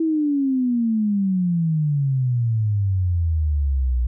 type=exponential sweep; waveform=sine; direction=down; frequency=328.9 to 59 Hz; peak=-17 dBFS; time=0-4.07 s; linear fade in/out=5 ms; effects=none